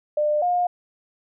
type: tone pair in turn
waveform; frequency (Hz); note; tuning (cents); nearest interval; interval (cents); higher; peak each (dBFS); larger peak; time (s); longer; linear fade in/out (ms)
sine; 599 / 712.3; D5 / F5; +34 / +34; minor third; 300; second; -18; neither; 0.17-0.42 / 0.42-0.67; neither; 5
effects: none